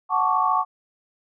sine chord, D major seventh, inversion first, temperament equal with one note detuned, 740 / 880 / 1108.7 / 1162.5 Hz, F#5 / A5 / C#6 / D6, 0 / 0 / 0 / -18 cents, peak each -25 / -24 / -21 / -25 dBFS, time 0.09-0.65 s, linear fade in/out 50 ms, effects none

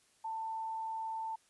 sine tone, 891 Hz, A5, 22 cents sharp, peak -36 dBFS, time 0.24-1.36 s, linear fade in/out 10 ms, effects white hiss -69 dBFS RMS until 1.49 s + resampled to 24000 Hz

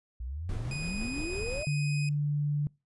sine exponential sweep, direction up, 56.5 to 633 Hz, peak -34 dBFS, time 0.2-1.65 s, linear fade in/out 5 ms
brown noise with tremolo, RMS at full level -36 dBFS, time 0.49-1.63 s, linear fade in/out 2 ms, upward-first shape sine, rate 6 Hz, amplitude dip 30%
sawtooth tone with pitch glide, 2485 to 2505 Hz, D#7 to D#7, -3 to +11 cents, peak -34 dBFS, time 0.71-2.09 s, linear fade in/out 2 ms, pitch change +14 cents, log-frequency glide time 0.83-1.9 s
sine tone, 146.5 Hz, D3, 4 cents flat, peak -26 dBFS, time 1.67-2.67 s, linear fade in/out 0 ms
effects noise-tail reverb RT60 0.3 s tail -26 dB re dry + resampled to 24000 Hz

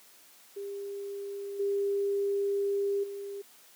sine tone with level steps, 400 Hz, G4, 35 cents sharp, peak -35 / -26 / -36 dBFS, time 0.56-3.42 s, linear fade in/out 10 ms, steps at 1.59 / 3.03 s, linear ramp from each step 10 ms, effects white hiss -57 dBFS RMS until 3.75 s + high-pass 200 Hz 12 dB/octave

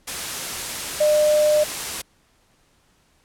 sine tone in noise, 604 Hz, D5, 48 cents sharp, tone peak -14 dBFS, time 1-1.64 s, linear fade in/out 10 ms, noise white, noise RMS -28 dBFS, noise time 0.07-2.02 s, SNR +11 dB, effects pink hiss -61 dBFS RMS until 3.24 s + low-pass 11000 Hz 12 dB/octave

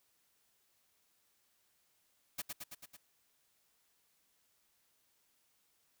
white noise with echo, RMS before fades -39 dBFS, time 2.38-2.42 s, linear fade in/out 10 ms, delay 110 ms, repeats 5, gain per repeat -3 dB, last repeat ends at 2.97 s, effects white hiss -75 dBFS RMS until 6 s

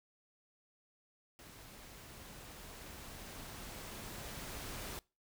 pink noise with level ramp, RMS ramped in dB -55 to -44 dBFS, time 1.39-4.99 s, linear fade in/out 0 ms, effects noise-tail reverb RT60 0.3 s tail -24 dB re dry

